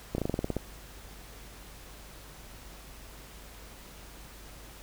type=slowing click train; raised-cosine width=2 ms; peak=-16 dBFS; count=10; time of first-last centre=0.15-0.567 s; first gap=32 ms; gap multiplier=1.09; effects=added 50 Hz sine -50 dBFS peak until 4.82 s + pink hiss -50 dBFS RMS until 4.82 s